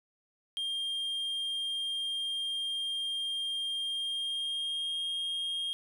triangle tone with pitch glide, 3206 to 3236 Hz, G7 to G#7, +38 to -46 cents, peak -30 dBFS, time 0.57-5.73 s, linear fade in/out 0 ms, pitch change +16 cents, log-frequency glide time 3.8-5.03 s, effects none

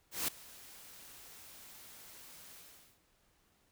white noise with ADSR envelope, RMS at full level -33 dBFS, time 0.11-3 s, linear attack 170 ms, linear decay 6 ms, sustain -21 dB, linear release 440 ms, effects pink hiss -72 dBFS RMS until 3.71 s

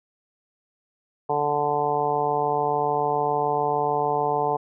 harmonic tone, 146.83 Hz, D3, in tune, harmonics 1 / 2 / 3 / 4 / 5 / 6 / 7, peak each -35 / -37 / -26 / -32 / -25 / -26 / -31 dBFS, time 1.29-4.57 s, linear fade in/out 10 ms, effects none

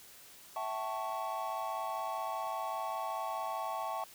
triangle chord, A dominant seventh, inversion second, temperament equal with one note detuned, 659.3 / 764.3 / 880 / 1108.7 Hz, E5 / G5 / A5 / C#6, 0 / -44 / 0 / 0 cents, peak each -39 / -39 / -38 / -38 dBFS, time 0.56-4.04 s, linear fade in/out 2 ms, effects white hiss -55 dBFS RMS until 4.14 s

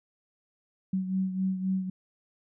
sine beating tone pair, 188.1 / 191.9 Hz, F#3 / G3, +29 / -37 cents, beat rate 3.8 Hz, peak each -27 / -34 dBFS, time 0.93-1.9 s, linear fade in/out 5 ms, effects none

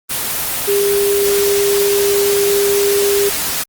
sine tone in noise, 402.9 Hz, G4, 48 cents sharp, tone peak -12 dBFS, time 0.67-3.3 s, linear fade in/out 20 ms, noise white, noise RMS -19 dBFS, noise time 0.09-3.64 s, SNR +4 dB, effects Opus 24 kbps

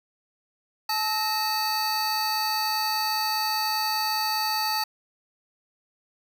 square tone cluster, 864 / 1291 / 1860 / 4545 Hz, A5 / E6 / A#6 / C#8, -32 / -37 / -4 / +42 cents, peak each -28 / -35 / -36 / -28 dBFS, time 0.89-4.84 s, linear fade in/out 5 ms, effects none

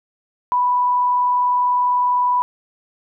sine tone with vibrato, 987.8 Hz, B5, in tune, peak -14 dBFS, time 0.52-2.42 s, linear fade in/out 0 ms, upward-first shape square, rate 20 Hz, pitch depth 13 cents each way, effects none

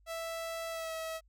sawtooth tone with pitch glide, 659.3 to 646.1 Hz, E5 to E5, 0 to -35 cents, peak -33 dBFS, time 0.06-1.21 s, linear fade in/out 50 ms, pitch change -35 cents, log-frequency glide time 0.7-0.93 s, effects added 50 Hz sine -62 dBFS peak until 1.28 s

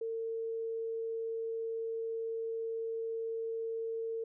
sine tone, 453 Hz, A#4, 50 cents flat, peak -34 dBFS, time 0.01-4.24 s, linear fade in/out 5 ms, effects none

